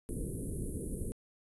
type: band-stop noise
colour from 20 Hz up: pink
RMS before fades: -37 dBFS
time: 0.09-1.12 s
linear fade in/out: 0 ms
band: 460 to 10000 Hz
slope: 48 dB/octave
effects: resampled to 24000 Hz